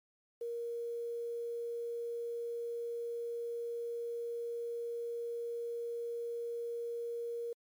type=tone with quantisation; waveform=sine; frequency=470 Hz; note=A#4; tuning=14 cents sharp; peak=-36 dBFS; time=0.41-7.53 s; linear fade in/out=5 ms; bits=10; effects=MP3 96 kbps